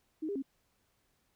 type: tone with pitch steps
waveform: sine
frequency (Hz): 312.9 / 402.3 / 270.6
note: D#4 / G4 / C#4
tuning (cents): +10 / +45 / -42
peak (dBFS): -33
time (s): 0.22-0.424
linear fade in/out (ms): 10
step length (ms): 68
effects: pink hiss -75 dBFS RMS until 1.35 s